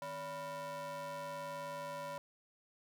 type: ring-modulated tone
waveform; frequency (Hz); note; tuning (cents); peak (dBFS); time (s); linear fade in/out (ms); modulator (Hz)
square; 206.9; G#3; -6; -39; 0.02-2.18; 0; 778
effects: none